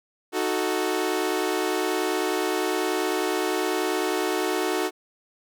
sawtooth chord, D# diminished, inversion none, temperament equal, 311.1 / 370 / 440 Hz, D#4 / F#4 / A4, 0 / 0 / 0 cents, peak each -25 / -22 / -25 dBFS, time 0.32-4.91 s, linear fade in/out 50 ms, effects none

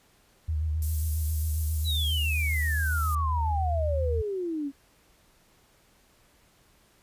sine tone with vibrato, 77.78 Hz, D#2, in tune, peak -25 dBFS, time 0.48-4.22 s, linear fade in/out 10 ms, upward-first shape square, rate 7.4 Hz, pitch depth 40 cents each way
white high-pass noise, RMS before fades -38 dBFS, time 0.82-3.15 s, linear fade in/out 2 ms, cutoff 8900 Hz, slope 12 dB/octave
sine exponential sweep, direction down, 4044 to 270.5 Hz, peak -28 dBFS, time 1.84-4.72 s, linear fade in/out 50 ms
effects pink hiss -62 dBFS RMS until 7.02 s + resampled to 32000 Hz

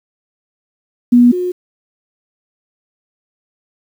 sine tone pair in turn, 242.8 / 360.5 Hz, B3 / F#4, -29 / -45 cents, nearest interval perfect fifth, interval 684 cents, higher second, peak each -4 / -15 dBFS, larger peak first, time 1.12-1.32 / 1.32-1.52 s, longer neither, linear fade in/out 10 ms, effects 7-bit

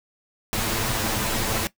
pink noise with comb filter, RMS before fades -25 dBFS, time 0.53-1.67 s, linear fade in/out 0 ms, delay 9 ms, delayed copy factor +0.6, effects noise-tail reverb RT60 0.1 s tail -17 dB re dry

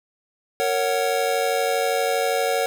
square chord, F# major, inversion first, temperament just, 462.5 / 555 / 740 Hz, A#4 / C#5 / F#5, -14 / +2 / 0 cents, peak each -25 dBFS, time 0.6-2.66 s, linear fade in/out 0 ms, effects none

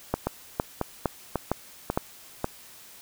two click trains, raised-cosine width 1 ms, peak -9 / -11 dBFS, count 5 / 5, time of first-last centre 0.14-1.975 / 0.27-2.444 s, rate 2.18 / 1.84 Hz, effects white hiss -49 dBFS RMS until 3.01 s

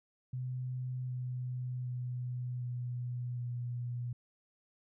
sine tone with pitch steps, 127 / 125.61 / 124.24 / 122.89 / 121.55 Hz, B2 / B2 / B2 / B2 / B2, +49 / +30 / +11 / -8 / -27 cents, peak -35 dBFS, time 0.33-4.13 s, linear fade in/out 5 ms, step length 760 ms, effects none

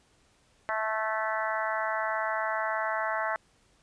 harmonic tone with a mistuned harmonic, 218.3 Hz, A3, 13 cents flat, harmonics 3 / 4 / 5 / 6 / 7 / 8 / 9, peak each -33 / -34 / -35 / -36 / -36 / -37 / -38 dBFS, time 0.69-3.36 s, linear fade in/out 0 ms, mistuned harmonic 6, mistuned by +19 cents, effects pink hiss -65 dBFS RMS until 3.82 s + resampled to 22050 Hz

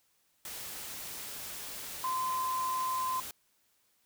sine tone in noise, 1032 Hz, C6, 24 cents flat, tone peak -30 dBFS, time 2.04-3.2 s, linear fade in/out 2 ms, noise white, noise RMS -42 dBFS, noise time 0.45-3.31 s, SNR +9 dB, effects white hiss -72 dBFS RMS until 4.05 s

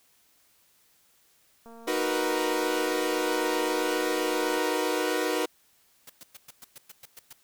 click train, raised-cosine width 1 ms, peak -36 dBFS, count 672, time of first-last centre 1.66-4.577 s, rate 230 Hz
sawtooth chord, B major seventh, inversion first, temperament equal, 311.1 / 370 / 466.2 / 493.9 Hz, D#4 / F#4 / A#4 / B4, 0 / 0 / 0 / 0 cents, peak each -27 dBFS, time 1.87-5.46 s, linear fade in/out 10 ms
white noise bursts, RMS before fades -45 dBFS, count 10, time 6.07-7.33 s, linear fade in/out 5 ms, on 27 ms, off 110 ms
effects white hiss -64 dBFS RMS until 7.43 s

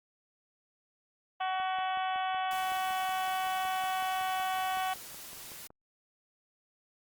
harmonic tone, 375.3 Hz, F#4, 25 cents sharp, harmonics 2 / 3 / 4 / 5 / 6 / 7 / 8 / 9, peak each -31 / -38 / -41 / -45 / -46 / -47 / -45 / -47 dBFS, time 1.4-4.94 s, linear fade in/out 10 ms
click train, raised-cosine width 1 ms, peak -37 dBFS, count 23, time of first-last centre 1.6-5.704 s, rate 5.36 Hz
white noise, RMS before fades -46 dBFS, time 2.51-5.67 s, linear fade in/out 0 ms
effects Opus 48 kbps

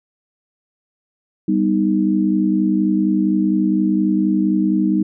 sine chord, G augmented, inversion none, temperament equal, 196 / 246.9 / 311.1 Hz, G3 / B3 / D#4, 0 / 0 / 0 cents, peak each -17 / -22 / -17 dBFS, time 1.48-5.03 s, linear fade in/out 5 ms, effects none

